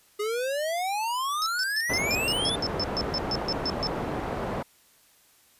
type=exponential sweep; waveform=square; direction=up; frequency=408.4 to 3600 Hz; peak=-27 dBFS; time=0.19-2.56 s; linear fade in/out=10 ms
type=tone bursts; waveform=sine; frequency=5274 Hz; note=E8; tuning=in tune; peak=-26 dBFS; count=15; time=1.42-3.87 s; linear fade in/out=0 ms; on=42 ms; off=130 ms
type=low-pass noise; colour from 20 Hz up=white; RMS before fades=-31 dBFS; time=1.89-4.63 s; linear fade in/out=10 ms; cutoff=740 Hz; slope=12 dB/octave
effects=white hiss -60 dBFS RMS until 5.59 s + resampled to 32000 Hz